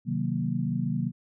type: chord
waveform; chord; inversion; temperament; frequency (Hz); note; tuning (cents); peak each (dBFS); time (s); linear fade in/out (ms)
sine; C half-diminished seventh; none; equal with one note detuned; 130.13 / 155.56 / 185 / 233.1; C3 / Eb3 / Gb3 / Bb3; -9 / 0 / 0 / 0; -31; 0.05-1.12; 50
effects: none